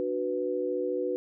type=chord; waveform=sine; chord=B minor; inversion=first; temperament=just; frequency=296.3 / 370.4 / 493.9 Hz; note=D4 / F#4 / B4; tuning=+15 / +2 / 0 cents; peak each=-35 / -31 / -30 dBFS; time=0-1.16 s; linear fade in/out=0 ms; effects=none